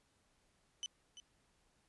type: tone with echo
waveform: 30% pulse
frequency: 3017 Hz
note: F#7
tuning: 33 cents sharp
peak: -36 dBFS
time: 0.83-0.86 s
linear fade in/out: 0 ms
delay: 340 ms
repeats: 1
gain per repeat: -12 dB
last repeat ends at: 1.2 s
effects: pink hiss -75 dBFS RMS until 1.88 s + resampled to 24000 Hz